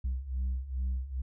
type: beating tone pair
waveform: sine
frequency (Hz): 62.9 / 65.3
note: B1 / C2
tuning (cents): +32 / -3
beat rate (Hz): 2.4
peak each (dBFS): -33 / -30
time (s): 0.04-1.22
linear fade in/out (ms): 10
effects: tanh soft clip ceiling -27 dBFS